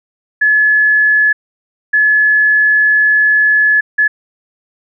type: tone bursts at uneven times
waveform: sine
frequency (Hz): 1710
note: A6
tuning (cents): -50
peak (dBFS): -7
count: 3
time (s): 0.41-1.33 / 1.93-3.81 / 3.98-4.08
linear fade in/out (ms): 10
effects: none